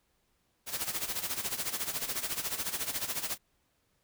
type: noise with tremolo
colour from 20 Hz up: white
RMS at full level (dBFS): -32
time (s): 0.66-3.38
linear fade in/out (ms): 50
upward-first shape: sine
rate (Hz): 14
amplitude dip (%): 75
effects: pink hiss -74 dBFS RMS until 4.03 s